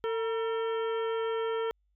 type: harmonic tone with a mistuned harmonic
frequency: 450.5 Hz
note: A4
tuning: 41 cents sharp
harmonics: 1 / 2 / 3 / 4 / 5 / 6 / 7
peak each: -29 / -39 / -39 / -46 / -50 / -54 / -46 dBFS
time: 0.04-1.71 s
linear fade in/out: 0 ms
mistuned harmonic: 2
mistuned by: +83 cents
effects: added 50 Hz sine -69 dBFS peak until 1.95 s